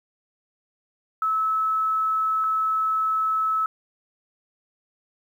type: tone pair in turn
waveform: sine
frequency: 1300 / 1300 Hz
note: E6 / E6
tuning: -24 / -24 cents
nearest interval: unison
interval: 0 cents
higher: neither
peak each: -20 dBFS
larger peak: neither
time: 1.22-2.44 / 2.44-3.66 s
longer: neither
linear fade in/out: 2 ms
effects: 9-bit